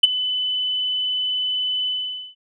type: tone with ADSR envelope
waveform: sine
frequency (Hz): 3008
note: F#7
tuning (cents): +28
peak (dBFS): -3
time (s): 0.03-2.35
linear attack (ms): 8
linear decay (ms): 20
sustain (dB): -17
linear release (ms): 480
effects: tanh soft clip ceiling -4 dBFS